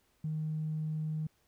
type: tone with tanh clipping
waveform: triangle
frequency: 155.56 Hz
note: D#3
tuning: in tune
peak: -32 dBFS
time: 0.24-1.27 s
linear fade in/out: 5 ms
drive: 4 dB
effects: pink hiss -72 dBFS RMS until 1.47 s